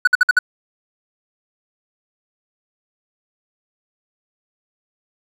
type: tone bursts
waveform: triangle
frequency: 1480 Hz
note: F#6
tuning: in tune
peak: -6 dBFS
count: 5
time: 0.05-0.39 s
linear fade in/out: 5 ms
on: 24 ms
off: 55 ms
effects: none